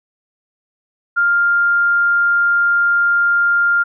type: tone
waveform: sine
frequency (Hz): 1400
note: F6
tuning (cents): +4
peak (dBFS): -11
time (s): 1.16-3.84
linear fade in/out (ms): 20
effects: none